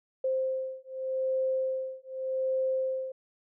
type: beating tone pair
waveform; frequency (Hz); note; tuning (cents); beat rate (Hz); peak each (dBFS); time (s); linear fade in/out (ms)
sine; 523.3 / 524.14; C5 / C5; 0 / +3; 0.84; -31; 0.24-3.12; 5
effects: none